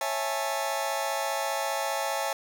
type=chord; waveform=sawtooth; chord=A major seventh; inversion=first; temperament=just; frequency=550 / 660 / 825 / 880 Hz; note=C#5 / E5 / G#5 / A5; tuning=-14 / +2 / -12 / 0 cents; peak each=-29 dBFS; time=0.01-2.33 s; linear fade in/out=2 ms; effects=none